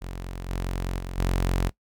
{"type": "tone with level steps", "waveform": "sawtooth", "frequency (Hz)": 44.86, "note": "F1", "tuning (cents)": 47, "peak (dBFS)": [-29, -23, -28, -18], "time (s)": [0.01, 1.7], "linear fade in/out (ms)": 20, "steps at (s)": [0.49, 0.99, 1.18], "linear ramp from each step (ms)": 2, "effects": ["noise-tail reverb RT60 0.1 s tail -19 dB re dry"]}